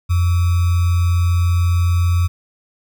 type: tone with sample-and-hold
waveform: sine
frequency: 87.31 Hz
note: F2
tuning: in tune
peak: -12 dBFS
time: 0.09-2.28 s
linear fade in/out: 20 ms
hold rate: 1225 Hz
effects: none